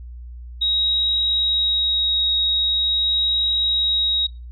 sine tone with vibrato, 3798 Hz, A#7, 32 cents sharp, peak -17 dBFS, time 0.61-4.27 s, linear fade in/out 10 ms, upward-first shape triangle, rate 0.43 Hz, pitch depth 8 cents each way, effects noise-tail reverb RT60 0.3 s tail -22 dB re dry + added 60 Hz sine -33 dBFS peak until 4.51 s

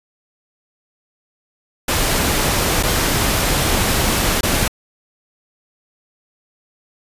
pink noise with dropouts, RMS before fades -17 dBFS, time 1.88-4.68 s, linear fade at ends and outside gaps 5 ms, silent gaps 2.828-2.833 / 4.409-4.431 s, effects resampled to 32000 Hz

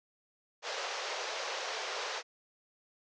pink band-pass noise, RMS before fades -38 dBFS, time 0.62-2.23 s, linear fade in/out 50 ms, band 430 to 6400 Hz, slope 48 dB/octave, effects none

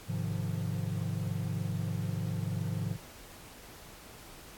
triangle chord, F minor seventh, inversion first, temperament equal with one note detuned, 103.83 / 130.81 / 153.95 / 174.61 Hz, Ab2 / C3 / Eb3 / F3, 0 / 0 / -18 / 0 cents, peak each -33 / -36 / -36 / -35 dBFS, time 0.06-2.98 s, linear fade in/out 50 ms, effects pink hiss -51 dBFS RMS until 4.57 s + AAC 64 kbps

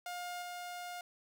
sawtooth tone with level steps, 710 Hz, F5, 28 cents sharp, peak -36 / -38 dBFS, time 0.06-1.01 s, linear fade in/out 2 ms, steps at 0.42 s, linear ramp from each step 2 ms, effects none

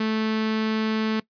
sawtooth tone with notch filter, 218.9 Hz, A3, 9 cents flat, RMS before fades -24 dBFS, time 0-1.2 s, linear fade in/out 5 ms, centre 720 Hz, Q 1.8, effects noise-tail reverb RT60 0.1 s tail -20 dB re dry + resampled to 11025 Hz

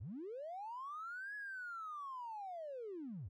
triangle linear two-way sweep, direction up then down, 73.2 to 1700 to 73.2 Hz, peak -40 dBFS, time 0-3.29 s, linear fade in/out 20 ms, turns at 1.35 s, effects tanh soft clip ceiling -41 dBFS

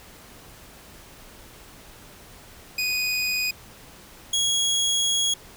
25% pulse tone pair in turn, 2486 / 3318 Hz, D#7 / G#7, -2 / -2 cents, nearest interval perfect fourth, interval 500 cents, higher second, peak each -19 / -17 dBFS, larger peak second, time 2.78-3.51 / 4.33-5.34 s, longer second, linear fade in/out 5 ms, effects pink hiss -47 dBFS RMS until 5.56 s

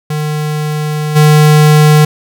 square tone with level steps, 151.6 Hz, D#3, 45 cents flat, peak -14 / -4 dBFS, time 0.1-2.05 s, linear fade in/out 5 ms, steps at 1.15 s, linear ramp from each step 20 ms, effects none

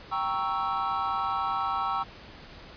triangle chord, G diminished seventh, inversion none, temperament equal, 784 / 932.3 / 1108.7 / 1318.5 Hz, G5 / Bb5 / Db6 / Fb6, 0 / 0 / 0 / 0 cents, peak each -30 / -32 / -30 / -29 dBFS, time 0.11-2.04 s, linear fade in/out 20 ms, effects pink hiss -47 dBFS RMS until 2.76 s + resampled to 11025 Hz

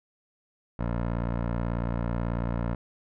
15% pulse tone with low-pass filter, 58.27 Hz, A#1, in tune, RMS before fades -29 dBFS, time 0.79-2.75 s, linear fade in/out 5 ms, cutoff 1300 Hz, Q 1, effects none

